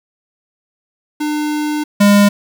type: tone pair in turn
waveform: square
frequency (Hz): 300 / 203.4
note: D4 / G#3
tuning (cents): +37 / -36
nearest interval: perfect fifth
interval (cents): 673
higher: first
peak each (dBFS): -17 / -7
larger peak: second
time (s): 1.2-1.84 / 2-2.29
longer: first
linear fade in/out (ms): 10
effects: 7-bit